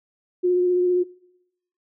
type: tone with vibrato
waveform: sine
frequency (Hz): 359.2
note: F4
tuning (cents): +49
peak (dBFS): -16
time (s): 0.43-1.04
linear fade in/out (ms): 20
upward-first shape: triangle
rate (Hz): 15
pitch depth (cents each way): 19
effects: noise-tail reverb RT60 0.8 s tail -21 dB re dry